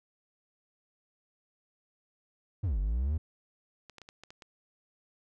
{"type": "exponential two-way sweep", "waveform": "triangle", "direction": "down then up", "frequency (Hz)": [111.2, 46.13, 82.7], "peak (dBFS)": -25, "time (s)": [2.63, 3.18], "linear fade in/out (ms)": 10, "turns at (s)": 2.79}
{"type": "clicks", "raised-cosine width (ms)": 0.2, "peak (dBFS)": -31, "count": 7, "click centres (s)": [3.897, 3.983, 4.017, 4.089, 4.236, 4.305, 4.422]}
{"effects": []}